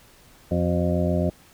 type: harmonic tone with a mistuned harmonic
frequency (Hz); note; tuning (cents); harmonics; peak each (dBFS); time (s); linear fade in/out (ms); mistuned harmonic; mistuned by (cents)
87.31; F2; 0; 1 / 2 / 3 / 4 / 6 / 7 / 8; -25 / -24 / -29 / -30 / -31 / -27 / -38; 0.51-1.3; 5; 4; +67
effects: pink hiss -53 dBFS RMS until 1.53 s